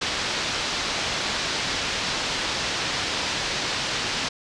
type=low-pass noise; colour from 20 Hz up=white; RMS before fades=-27 dBFS; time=0.01-4.29 s; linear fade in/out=10 ms; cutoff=5300 Hz; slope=24 dB/octave; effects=resampled to 22050 Hz